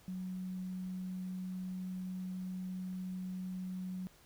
sine tone with quantisation, 184.8 Hz, F#3, 2 cents flat, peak -38 dBFS, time 0.08-4.07 s, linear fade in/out 0 ms, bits 11, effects pink hiss -63 dBFS RMS until 4.25 s

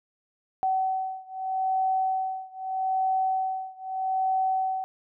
sine beating tone pair, 758 / 758.8 Hz, F#5 / F#5, +42 / +43 cents, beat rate 0.8 Hz, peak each -27 / -28 dBFS, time 0.63-4.84 s, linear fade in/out 0 ms, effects none

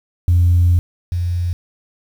sine tone pair in turn, 87.31 / 87.8 Hz, F2 / F2, 0 / +10 cents, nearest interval unison, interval 10 cents, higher second, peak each -8 / -16 dBFS, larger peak first, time 0.28-0.79 / 1.12-1.53 s, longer first, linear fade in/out 0 ms, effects tanh soft clip ceiling -6 dBFS + 7-bit

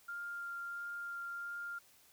sine tone with vibrato, 1396.9 Hz, F6, in tune, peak -40 dBFS, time 0.08-1.79 s, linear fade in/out 10 ms, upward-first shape sine, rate 1.5 Hz, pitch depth 8 cents each way, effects white hiss -65 dBFS RMS until 2.12 s

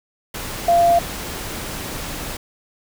sine tone in noise, 688 Hz, F5, 26 cents flat, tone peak -11 dBFS, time 0.68-0.99 s, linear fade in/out 5 ms, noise pink, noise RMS -29 dBFS, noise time 0.34-2.37 s, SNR +15 dB, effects none

